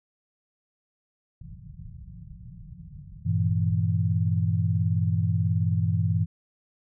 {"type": "low-pass noise", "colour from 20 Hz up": "white", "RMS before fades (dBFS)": -43, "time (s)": [1.41, 3.79], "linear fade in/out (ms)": 5, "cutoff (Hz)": 180, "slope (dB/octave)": 96}
{"type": "chord", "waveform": "sine", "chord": "E diminished", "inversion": "first", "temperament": "equal with one note detuned", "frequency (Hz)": [98, 116.54, 162.45], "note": ["G2", "Bb2", "E3"], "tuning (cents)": [0, 0, -25], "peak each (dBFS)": [-24, -27, -26], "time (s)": [3.25, 6.26], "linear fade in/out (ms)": 20}
{"effects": []}